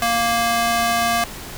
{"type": "tone with high-pass filter", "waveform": "square", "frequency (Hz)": 233.1, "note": "A#3", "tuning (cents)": 0, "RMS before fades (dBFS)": -19, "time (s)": [0.02, 1.24], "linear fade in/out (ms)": 2, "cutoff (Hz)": 710, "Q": 1, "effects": ["pink hiss -34 dBFS RMS until 1.57 s"]}